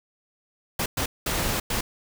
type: noise bursts at uneven times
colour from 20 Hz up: pink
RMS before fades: -26 dBFS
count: 4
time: 0.79-0.86 / 0.97-1.06 / 1.26-1.6 / 1.7-1.81 s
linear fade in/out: 5 ms
effects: none